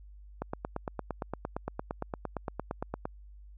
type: click train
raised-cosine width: 1 ms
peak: -19 dBFS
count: 24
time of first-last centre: 0.42-3.055 s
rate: 8.73 Hz
effects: added 50 Hz sine -48 dBFS peak until 3.57 s